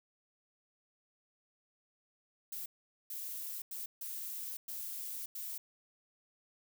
violet noise bursts at uneven times, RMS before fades -42 dBFS, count 6, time 2.52-2.66 / 3.1-3.62 / 3.71-3.86 / 4.01-4.57 / 4.68-5.26 / 5.35-5.58 s, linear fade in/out 5 ms, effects none

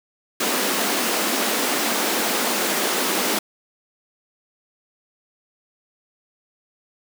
pink high-pass noise, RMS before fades -22 dBFS, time 0.4-3.39 s, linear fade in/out 5 ms, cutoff 210 Hz, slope 48 dB/octave, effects none

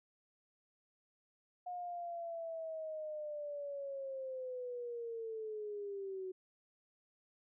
sine linear sweep, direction down, 721 to 370 Hz, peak -40 dBFS, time 1.66-6.32 s, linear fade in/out 10 ms, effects none

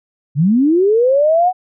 sine linear sweep, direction up, 130 to 750 Hz, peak -9 dBFS, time 0.35-1.53 s, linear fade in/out 50 ms, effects none

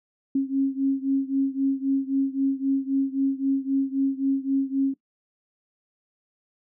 sine beating tone pair, 270.2 / 274 Hz, C#4 / C#4, -44 / -20 cents, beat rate 3.8 Hz, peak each -23 / -25 dBFS, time 0.35-4.94 s, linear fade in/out 5 ms, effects noise-tail reverb RT60 0.1 s tail -18 dB re dry

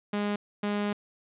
sawtooth tone pair in turn, 205.9 / 205.9 Hz, G#3 / G#3, -15 / -15 cents, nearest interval unison, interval 0 cents, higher neither, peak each -23 dBFS, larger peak neither, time 0.13-0.36 / 0.63-0.93 s, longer second, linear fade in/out 5 ms, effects resampled to 8000 Hz + 10-bit

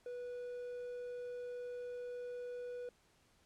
triangle tone, 490 Hz, B4, 14 cents flat, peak -40 dBFS, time 0.06-2.89 s, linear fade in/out 2 ms, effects pink hiss -71 dBFS RMS until 3.45 s + low-pass 10000 Hz 12 dB/octave

